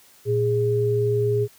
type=tone pair together; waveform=sine; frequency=115.9 / 413 Hz; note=A#2 / G#4; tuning=-10 / -10 cents; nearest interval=octave + minor seventh; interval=2200 cents; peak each=-22 / -20 dBFS; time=0.25-1.48 s; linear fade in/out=50 ms; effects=white hiss -53 dBFS RMS until 1.58 s + high-pass 60 Hz 12 dB/octave